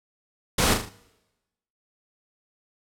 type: noise with echo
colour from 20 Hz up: pink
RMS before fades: -21 dBFS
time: 0.58-0.74 s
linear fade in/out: 5 ms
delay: 38 ms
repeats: 4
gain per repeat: -6 dB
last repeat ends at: 0.892 s
effects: noise-tail reverb RT60 1.0 s tail -22 dB re dry + low-pass 12000 Hz 12 dB/octave